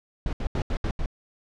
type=noise bursts at uneven times; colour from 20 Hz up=brown; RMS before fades=-26 dBFS; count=6; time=0.26-0.33 / 0.4-0.47 / 0.55-0.62 / 0.7-0.77 / 0.84-0.91 / 0.99-1.06 s; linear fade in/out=2 ms; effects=low-pass 5000 Hz 12 dB/octave